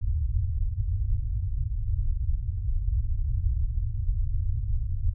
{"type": "low-pass noise", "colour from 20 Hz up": "pink", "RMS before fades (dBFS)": -26, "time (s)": [0.01, 5.14], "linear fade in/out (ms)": 20, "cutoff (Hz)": 110, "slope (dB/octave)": 48, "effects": []}